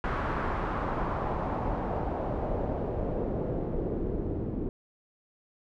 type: noise with low-pass filter sweep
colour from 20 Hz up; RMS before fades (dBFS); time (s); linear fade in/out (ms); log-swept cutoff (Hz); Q
pink; -31; 0.04-4.69; 0; 1400 to 340; 1.8
effects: none